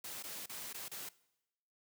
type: noise with dropouts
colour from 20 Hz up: white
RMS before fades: -45 dBFS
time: 0.04-1.09 s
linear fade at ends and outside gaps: 5 ms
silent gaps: 0.227-0.237 / 0.46-0.494 / 0.73-0.743 / 0.883-0.914 s
effects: noise-tail reverb RT60 0.9 s tail -21 dB re dry + high-pass 100 Hz 12 dB/octave